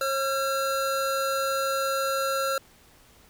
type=tone pair together; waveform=square; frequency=540.9 / 1363 Hz; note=C#5 / F6; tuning=-43 / -43 cents; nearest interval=octave + major third; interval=1600 cents; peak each=-28 dBFS; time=0.01-2.58 s; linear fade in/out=2 ms; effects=pink hiss -56 dBFS RMS until 3.29 s